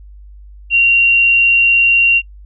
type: tone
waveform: sine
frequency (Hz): 2758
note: F7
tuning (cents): -22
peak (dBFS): -7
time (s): 0.7-2.22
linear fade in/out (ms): 50
effects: noise-tail reverb RT60 0.1 s tail -26 dB re dry + added 50 Hz sine -34 dBFS peak until 2.45 s